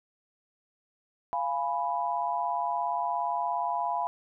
sine chord, F diminished, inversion none, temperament equal with one note detuned, 693.6 / 830.6 / 987.8 Hz, F5 / Ab5 / Cb6, -12 / 0 / 0 cents, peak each -32 / -32 / -30 dBFS, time 1.33-4.07 s, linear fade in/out 0 ms, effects none

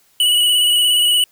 square tone with vibrato, 2941 Hz, F#7, 11 cents flat, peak -12 dBFS, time 0.2-1.24 s, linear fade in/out 2 ms, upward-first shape square, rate 17 Hz, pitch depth 23 cents each way, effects white hiss -56 dBFS RMS until 1.31 s

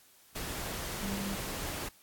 sine tone in noise, 197.6 Hz, G3, 14 cents sharp, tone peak -35 dBFS, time 1.02-1.36 s, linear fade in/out 10 ms, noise pink, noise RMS -38 dBFS, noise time 0.35-1.89 s, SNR 0 dB, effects white hiss -61 dBFS RMS until 2.02 s + AAC 64 kbps

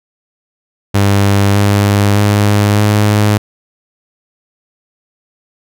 sawtooth tone with pitch steps, 100 / 101.51 / 103.05 / 104.61 Hz, G2 / G#2 / G#2 / G#2, +35 / -39 / -13 / +13 cents, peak -4 dBFS, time 0.94-3.38 s, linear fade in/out 10 ms, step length 610 ms, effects none

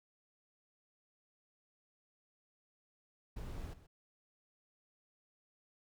brown noise with echo, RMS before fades -44 dBFS, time 3.36-3.74 s, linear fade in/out 10 ms, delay 130 ms, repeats 1, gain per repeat -14 dB, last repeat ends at 3.87 s, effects none

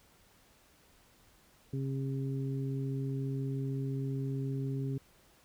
harmonic tone, 135.2 Hz, C#3, 43 cents flat, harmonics 1 / 2 / 3, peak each -33 / -39 / -43 dBFS, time 1.73-4.98 s, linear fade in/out 5 ms, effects pink hiss -64 dBFS RMS until 5.44 s

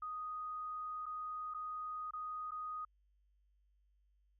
sine tone with dropouts, 1244.5 Hz, D#6, in tune, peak -40 dBFS, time 0.02-2.85 s, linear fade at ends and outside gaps 5 ms, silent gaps 1.058-1.063 / 1.539-1.545 / 2.109-2.134 / 2.509-2.517 s, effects added 50 Hz sine -70 dBFS peak until 4.39 s

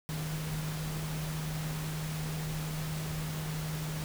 sine tone in noise, 155.56 Hz, D#3, in tune, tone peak -34 dBFS, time 0.09-4.04 s, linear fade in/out 0 ms, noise pink, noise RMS -41 dBFS, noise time 0.09-4.04 s, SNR +4 dB, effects none

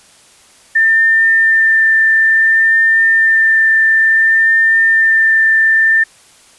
sine tone with vibrato, 1792 Hz, A6, 31 cents sharp, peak -7 dBFS, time 0.75-6.04 s, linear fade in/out 10 ms, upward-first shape sine, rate 0.57 Hz, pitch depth 9 cents each way, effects white hiss -45 dBFS RMS until 6.58 s + resampled to 24000 Hz

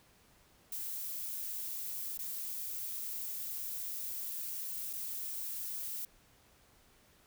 violet noise with dropouts, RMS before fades -40 dBFS, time 0.72-6.05 s, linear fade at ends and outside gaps 2 ms, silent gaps 2.174-2.19 / 4.93-4.934 s, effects pink hiss -65 dBFS RMS until 7.26 s

